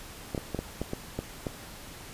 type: clicks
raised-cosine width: 2 ms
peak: -17 dBFS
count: 8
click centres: 0.348 / 0.378 / 0.547 / 0.59 / 0.816 / 0.934 / 1.19 / 1.468 s
effects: pink hiss -45 dBFS RMS until 2.13 s + resampled to 32000 Hz